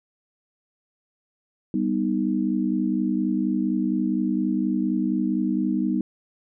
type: chord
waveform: sine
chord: G augmented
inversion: none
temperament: equal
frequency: 196 / 246.9 / 311.1 Hz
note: G3 / B3 / D#4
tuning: 0 / 0 / 0 cents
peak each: -25 dBFS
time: 1.74-6.01 s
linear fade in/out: 2 ms
effects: none